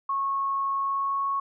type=tone with pitch glide; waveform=sine; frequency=1097 to 1104 Hz; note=C#6 to C#6; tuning=-18 to -7 cents; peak=-24 dBFS; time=0.09-1.4 s; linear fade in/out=5 ms; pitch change=+11 cents; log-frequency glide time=0.74-1.21 s; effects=none